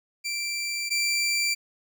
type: tone pair in turn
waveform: 20% pulse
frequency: 2349 / 2349 Hz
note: D7 / D7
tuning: 0 / 0 cents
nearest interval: unison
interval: 0 cents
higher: neither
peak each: -23 / -18 dBFS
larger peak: second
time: 0.24-0.9 / 0.9-1.55 s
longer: first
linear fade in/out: 20 ms
effects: none